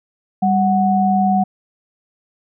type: tone pair together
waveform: sine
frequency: 196.85 / 740 Hz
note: G3 / F#5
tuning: +8 / 0 cents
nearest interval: octave + major seventh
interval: 2292 cents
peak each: -15 dBFS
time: 0.42-1.44 s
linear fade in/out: 10 ms
effects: none